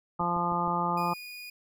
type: harmonic tone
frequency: 173.8 Hz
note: F3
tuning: 8 cents flat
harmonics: 1 / 2 / 3 / 4 / 5 / 6 / 7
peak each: -33 / -38 / -39 / -37 / -30 / -35 / -31 dBFS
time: 0.19-1.14 s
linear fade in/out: 10 ms
type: click train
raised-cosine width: 3 ms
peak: -31 dBFS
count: 4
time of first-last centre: 0.21-0.677 s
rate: 6.42 Hz
type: tone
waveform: 30% pulse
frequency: 2459 Hz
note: D#7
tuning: 21 cents flat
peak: -38 dBFS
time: 0.97-1.5 s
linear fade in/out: 5 ms
effects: none